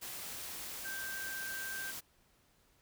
sine tone in noise, 1568 Hz, G6, in tune, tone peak -40 dBFS, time 0.84-1.92 s, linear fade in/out 20 ms, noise white, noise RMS -44 dBFS, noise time 0.01-2.01 s, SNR +1 dB, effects pink hiss -70 dBFS RMS until 2.81 s

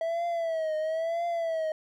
triangle tone with vibrato, 653 Hz, E5, 17 cents flat, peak -25 dBFS, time 0.01-1.72 s, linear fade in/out 2 ms, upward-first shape triangle, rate 1 Hz, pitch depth 100 cents each way, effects none

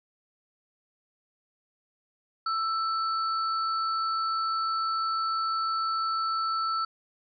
sine tone pair together, 1327 / 4470 Hz, E6 / C#8, +11 / +14 cents, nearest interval octave + major sixth, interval 2103 cents, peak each -26 / -36 dBFS, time 2.46-6.85 s, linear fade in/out 5 ms, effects none

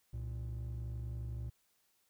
triangle tone pair together, 65.18 / 116.54 Hz, C2 / A#2, -6 / 0 cents, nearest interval minor seventh, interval 1006 cents, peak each -38 / -38 dBFS, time 0.13-1.5 s, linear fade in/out 10 ms, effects tanh soft clip ceiling -33 dBFS + white hiss -75 dBFS RMS until 2.09 s

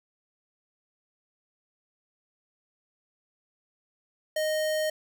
square tone, 620 Hz, D#5, 6 cents flat, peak -26 dBFS, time 4.36-4.9 s, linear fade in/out 5 ms, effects none

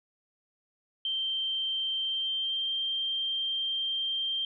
sine tone with pitch glide, 3136 to 3165 Hz, G7 to G7, 0 to +16 cents, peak -28 dBFS, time 1.05-4.45 s, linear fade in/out 2 ms, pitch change +16 cents, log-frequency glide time 2.02-2.71 s, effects none

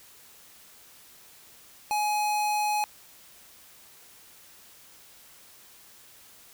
square tone, 840 Hz, G#5, 19 cents sharp, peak -25 dBFS, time 1.91-2.84 s, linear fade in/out 0 ms, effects white hiss -53 dBFS RMS until 6.53 s

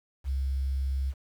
sine tone with quantisation, 67.1 Hz, C2, 44 cents sharp, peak -26 dBFS, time 0.24-1.14 s, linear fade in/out 50 ms, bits 9, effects none

